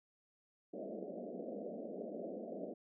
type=band-pass noise; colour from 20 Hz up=white; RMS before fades=-45 dBFS; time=0.73-2.74 s; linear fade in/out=10 ms; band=180 to 670 Hz; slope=96 dB/octave; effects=none